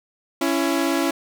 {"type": "tone pair together", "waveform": "sawtooth", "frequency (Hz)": [277.7, 334.5], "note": ["C#4", "E4"], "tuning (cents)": [3, 25], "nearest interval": "minor third", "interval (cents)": 322, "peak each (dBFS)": -18, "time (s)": [0.41, 1.11], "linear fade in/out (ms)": 5, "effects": []}